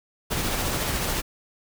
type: noise with tremolo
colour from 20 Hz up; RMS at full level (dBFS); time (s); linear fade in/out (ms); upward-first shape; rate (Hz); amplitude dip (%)
pink; -25; 0.3-1.22; 20; triangle; 14; 30
effects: none